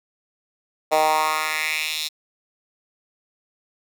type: tone with high-pass filter sweep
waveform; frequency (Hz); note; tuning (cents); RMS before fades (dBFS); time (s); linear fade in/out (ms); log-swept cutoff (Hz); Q
10% pulse; 155.56; D#3; 0; -22; 0.91-2.09; 20; 620 to 4000; 2.6
effects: none